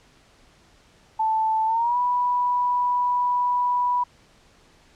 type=tone with pitch glide; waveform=sine; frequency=880 to 982.1 Hz; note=A5 to B5; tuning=0 to -10 cents; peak=-19 dBFS; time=1.19-4.04 s; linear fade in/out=10 ms; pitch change=+190 cents; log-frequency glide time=1.66-1.97 s; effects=pink hiss -56 dBFS RMS until 4.95 s + low-pass 7000 Hz 12 dB/octave